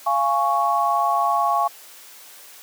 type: chord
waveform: sine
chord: Db major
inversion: first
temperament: just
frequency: 693 / 831.5 / 1108.7 Hz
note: F5 / Ab5 / Db6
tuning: -14 / +2 / 0 cents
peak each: -22 / -22 / -20 dBFS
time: 0.06-1.68 s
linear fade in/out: 10 ms
effects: white hiss -44 dBFS RMS until 2.62 s + high-pass 400 Hz 12 dB/octave